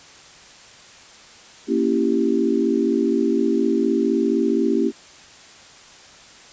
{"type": "chord", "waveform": "sine", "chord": "A# diminished seventh", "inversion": "none", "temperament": "equal with one note detuned", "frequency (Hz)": [233.1, 277.2, 332.3, 392], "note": ["A#3", "C#4", "E4", "G4"], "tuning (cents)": [0, 0, 14, 0], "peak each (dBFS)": -22, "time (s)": [1.67, 4.92], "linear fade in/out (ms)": 50, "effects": ["white hiss -45 dBFS RMS until 6.52 s", "resampled to 16000 Hz"]}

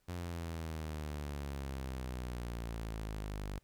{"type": "exponential sweep", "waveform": "sawtooth", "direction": "down", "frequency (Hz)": [88.9, 49], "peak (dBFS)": -35, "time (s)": [0.08, 3.59], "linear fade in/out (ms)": 10, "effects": ["pink hiss -75 dBFS RMS until 3.63 s"]}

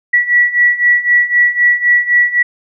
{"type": "beating tone pair", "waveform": "sine", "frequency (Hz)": [1940, 1943.9], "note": ["B6", "B6"], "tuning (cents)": [-31, -28], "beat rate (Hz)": 3.9, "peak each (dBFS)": [-13, -10], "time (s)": [0.13, 2.43], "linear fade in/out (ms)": 10, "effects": []}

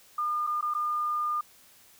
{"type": "tone with dropouts", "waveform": "sine", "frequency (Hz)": 1210, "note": "D#6", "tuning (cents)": -49, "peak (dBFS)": -26, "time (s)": [0.18, 1.41], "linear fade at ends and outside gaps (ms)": 5, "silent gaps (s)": [[0.468, 0.472], [0.611, 0.625], [0.739, 0.748]], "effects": ["white hiss -57 dBFS RMS until 1.99 s"]}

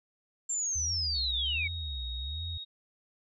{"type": "linear sweep", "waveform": "sine", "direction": "down", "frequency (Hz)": [7400, 2190], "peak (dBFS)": -29, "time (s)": [0.49, 1.68], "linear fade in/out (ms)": 10}
{"type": "tone with vibrato", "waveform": "sine", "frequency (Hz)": 72.6, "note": "D2", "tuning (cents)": -19, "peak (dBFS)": -35, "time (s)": [0.75, 2.58], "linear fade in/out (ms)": 10, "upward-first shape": "sine", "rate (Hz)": 1.3, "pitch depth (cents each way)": 280}
{"type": "tone", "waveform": "sine", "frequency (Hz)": 3757, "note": "A#7", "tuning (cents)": 13, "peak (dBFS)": -38, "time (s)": [1.14, 2.65], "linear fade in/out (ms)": 20}
{"effects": []}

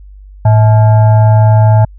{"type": "tone with frequency modulation", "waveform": "sine", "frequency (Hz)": 109.5, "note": "A2", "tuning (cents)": -8, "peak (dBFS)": -3, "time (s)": [0.45, 1.85], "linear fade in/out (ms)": 5, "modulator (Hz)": 753, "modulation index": 0.47, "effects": ["added 49 Hz sine -31 dBFS peak until 1.98 s"]}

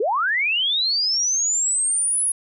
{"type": "linear sweep", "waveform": "sine", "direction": "up", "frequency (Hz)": [375, 10548], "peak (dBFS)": -18, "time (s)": [0, 2.32], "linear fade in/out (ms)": 5, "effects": []}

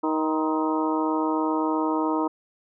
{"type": "harmonic tone with a mistuned harmonic", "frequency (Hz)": 157.1, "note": "D#3", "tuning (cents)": 17, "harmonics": [2, 3, 4, 5, 6, 7, 8], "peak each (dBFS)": [-24, -31, -33, -35, -28, -34, -34], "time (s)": [0.03, 2.28], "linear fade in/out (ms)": 10, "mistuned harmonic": 7, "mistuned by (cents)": -80, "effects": []}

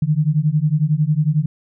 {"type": "beating tone pair", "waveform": "sine", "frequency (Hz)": [146.83, 157.83], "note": ["D3", "D#3"], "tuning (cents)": [0, 25], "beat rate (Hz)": 11, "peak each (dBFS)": -17, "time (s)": [0.02, 1.46], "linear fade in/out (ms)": 5, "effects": []}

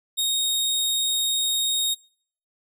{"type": "tone", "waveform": "sawtooth", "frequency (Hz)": 3729, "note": "A#7", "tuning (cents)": 0, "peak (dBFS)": -18, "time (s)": [0.17, 1.95], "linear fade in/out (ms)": 20, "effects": ["noise-tail reverb RT60 0.6 s tail -26 dB re dry"]}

